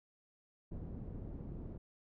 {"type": "low-pass noise", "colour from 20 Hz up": "pink", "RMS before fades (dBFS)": -45, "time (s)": [0.71, 1.78], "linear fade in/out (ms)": 10, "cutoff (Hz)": 300, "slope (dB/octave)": 12, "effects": []}